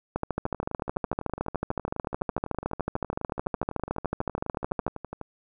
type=two click trains; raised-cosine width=1 ms; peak=-13 / -21 dBFS; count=65 / 59; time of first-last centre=0.16-4.866 / 0.38-5.213 s; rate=13.6 / 12 Hz; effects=none